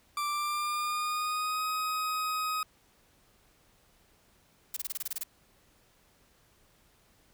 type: tone with pitch glide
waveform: 40% pulse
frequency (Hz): 1174.7 to 1259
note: D6 to D#6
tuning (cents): 0 to +20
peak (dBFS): -29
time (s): 0.17-2.63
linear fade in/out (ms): 2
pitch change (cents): +120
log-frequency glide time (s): 0.28-1.64
type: noise bursts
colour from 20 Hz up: blue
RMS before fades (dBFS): -34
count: 10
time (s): 4.74-5.235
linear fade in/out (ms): 5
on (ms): 27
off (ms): 25
effects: pink hiss -65 dBFS RMS until 7.33 s